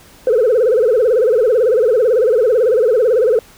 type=tone with vibrato; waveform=sine; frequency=468.6 Hz; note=A#4; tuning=9 cents sharp; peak=-8 dBFS; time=0.27-3.39 s; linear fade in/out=2 ms; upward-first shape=sine; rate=18 Hz; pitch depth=190 cents each way; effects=tanh soft clip ceiling -6 dBFS + pink hiss -44 dBFS RMS until 3.57 s